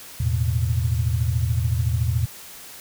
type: chord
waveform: sine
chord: E suspended fourth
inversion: none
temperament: just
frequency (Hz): 82.41 / 109.88 / 123.61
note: E2 / A2 / B2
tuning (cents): 0 / -2 / +2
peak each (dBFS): -23 / -23 / -24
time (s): 0.2-2.26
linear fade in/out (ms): 5
effects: white hiss -41 dBFS RMS until 2.8 s